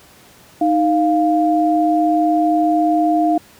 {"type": "tone pair together", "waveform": "sine", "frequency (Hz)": [311.1, 698.4], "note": ["D#4", "F5"], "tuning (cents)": [0, 0], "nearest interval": "octave + major second", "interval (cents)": 1400, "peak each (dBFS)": -15, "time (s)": [0.61, 3.38], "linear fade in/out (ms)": 5, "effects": ["pink hiss -46 dBFS RMS until 3.59 s", "high-pass 80 Hz 12 dB/octave"]}